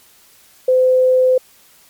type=tone; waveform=sine; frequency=512 Hz; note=C5; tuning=38 cents flat; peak=-9 dBFS; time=0.68-1.38 s; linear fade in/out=5 ms; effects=white hiss -49 dBFS RMS until 1.89 s + MP3 96 kbps